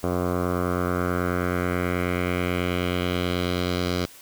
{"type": "tone with low-pass filter sweep", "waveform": "10% pulse", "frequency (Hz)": 89.3, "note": "F2", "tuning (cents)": 39, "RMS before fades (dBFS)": -25, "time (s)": [0.03, 4.06], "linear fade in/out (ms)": 10, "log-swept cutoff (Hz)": [930, 4800], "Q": 2.2, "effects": ["white hiss -47 dBFS RMS until 4.21 s"]}